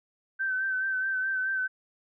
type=tone with vibrato; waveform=sine; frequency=1541 Hz; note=G6; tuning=30 cents flat; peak=-26 dBFS; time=0.39-1.68 s; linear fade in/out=20 ms; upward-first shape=sine; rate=4.7 Hz; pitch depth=33 cents each way; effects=none